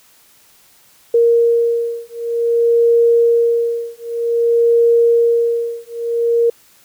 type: beating tone pair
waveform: sine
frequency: 467.1 / 467.63 Hz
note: A#4 / A#4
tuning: +3 / +5 cents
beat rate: 0.53 Hz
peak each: -14 dBFS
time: 1.14-6.5 s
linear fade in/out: 5 ms
effects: white hiss -50 dBFS RMS until 6.84 s